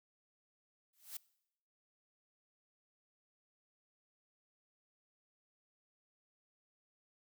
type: noise with exponential growth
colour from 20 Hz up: blue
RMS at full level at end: -41 dBFS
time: 0.93-1.17 s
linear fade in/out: 5 ms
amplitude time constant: 52 ms
effects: noise-tail reverb RT60 0.8 s tail -22 dB re dry